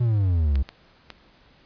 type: exponential sweep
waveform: triangle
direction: down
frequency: 124.6 to 63.7 Hz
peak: -16 dBFS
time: 0-0.63 s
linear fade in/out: 10 ms
type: clicks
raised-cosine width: 0.2 ms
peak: -19 dBFS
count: 3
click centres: 0.556 / 0.69 / 1.103 s
effects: pink hiss -56 dBFS RMS until 1.65 s + resampled to 11025 Hz